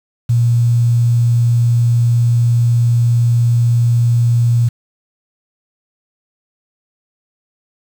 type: tone with quantisation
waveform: sine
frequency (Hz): 118.3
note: A#2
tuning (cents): +26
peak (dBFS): -9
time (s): 0.29-4.69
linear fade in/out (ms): 10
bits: 6
effects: none